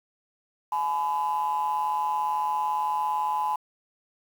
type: ring-modulated tone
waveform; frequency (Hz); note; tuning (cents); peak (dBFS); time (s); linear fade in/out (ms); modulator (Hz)
triangle; 78.9; D#2; +25; -18; 0.72-3.56; 5; 927
effects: tanh soft clip ceiling -17 dBFS + 8-bit